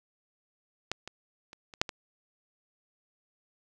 clicks, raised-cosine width 0.2 ms, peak -13 / -23 / -29 / -29 / -6 / -20 dBFS, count 6, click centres 0.916 / 1.076 / 1.531 / 1.738 / 1.815 / 1.892 s, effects none

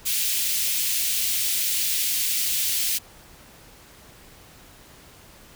white high-pass noise, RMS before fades -24 dBFS, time 0.05-2.99 s, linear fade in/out 20 ms, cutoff 2300 Hz, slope 24 dB/octave, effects pink hiss -49 dBFS RMS until 5.55 s

